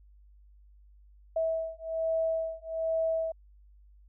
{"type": "beating tone pair", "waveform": "sine", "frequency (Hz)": [649, 650.2], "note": ["E5", "E5"], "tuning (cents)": [-27, -24], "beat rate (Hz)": 1.2, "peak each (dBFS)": [-31, -31], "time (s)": [1.36, 3.32], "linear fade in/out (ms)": 5, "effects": ["added 50 Hz sine -54 dBFS peak until 4.08 s"]}